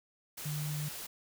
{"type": "tone in noise", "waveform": "sine", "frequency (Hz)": 150, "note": "D3", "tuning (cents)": 37, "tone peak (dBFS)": -34, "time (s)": [0.45, 0.89], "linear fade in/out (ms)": 10, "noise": "white", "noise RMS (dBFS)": -43, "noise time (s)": [0.37, 1.07], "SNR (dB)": 6, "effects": []}